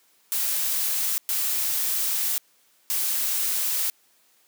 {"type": "noise bursts at uneven times", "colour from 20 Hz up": "blue", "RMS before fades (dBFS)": -25, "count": 3, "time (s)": [[0.32, 1.18], [1.29, 2.38], [2.9, 3.9]], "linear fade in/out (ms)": 0, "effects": ["white hiss -62 dBFS RMS until 4.47 s", "high-pass 200 Hz 12 dB/octave"]}